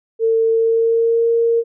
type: tone with pitch glide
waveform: sine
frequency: 451.1 to 463 Hz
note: A4 to A#4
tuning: +43 to -12 cents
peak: -12 dBFS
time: 0.19-1.64 s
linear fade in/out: 50 ms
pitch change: +45 cents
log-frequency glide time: 0.47-1.29 s
effects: none